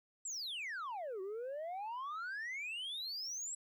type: exponential two-way sweep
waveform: sine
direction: down then up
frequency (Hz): 7902 to 368.6 to 7902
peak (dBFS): -37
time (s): 0.25-3.55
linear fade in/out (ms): 5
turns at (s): 1.21
effects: tanh soft clip ceiling -39 dBFS + 13-bit